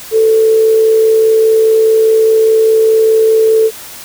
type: tone with amplitude modulation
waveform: sine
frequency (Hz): 442.6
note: A4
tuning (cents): +10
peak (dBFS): -4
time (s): 0.11-3.71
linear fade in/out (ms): 50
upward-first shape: sine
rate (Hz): 64.9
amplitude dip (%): 30
effects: white hiss -30 dBFS RMS until 4.04 s